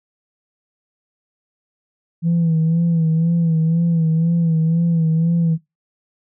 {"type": "tone with vibrato", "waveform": "sine", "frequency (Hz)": 164.81, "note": "E3", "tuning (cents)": 0, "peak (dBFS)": -12, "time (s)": [2.22, 5.58], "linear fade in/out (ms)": 50, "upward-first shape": "sine", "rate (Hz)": 2, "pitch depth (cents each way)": 55, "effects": ["noise-tail reverb RT60 0.2 s tail -20 dB re dry", "tanh soft clip ceiling -11 dBFS"]}